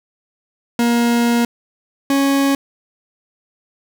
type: tone pair in turn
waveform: 40% pulse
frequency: 236.5 / 276.1 Hz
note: A#3 / C#4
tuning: +25 / -7 cents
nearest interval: minor third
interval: 268 cents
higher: second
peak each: -12 dBFS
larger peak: neither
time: 0.79-1.45 / 2.1-2.55 s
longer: first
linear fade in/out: 2 ms
effects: none